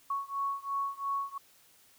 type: beating tone pair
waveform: sine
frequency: 1108.7 / 1111.6 Hz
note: C#6 / C#6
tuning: 0 / +4 cents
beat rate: 2.9 Hz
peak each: -34 / -35 dBFS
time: 0.1-1.38 s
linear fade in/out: 5 ms
effects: white hiss -62 dBFS RMS until 1.98 s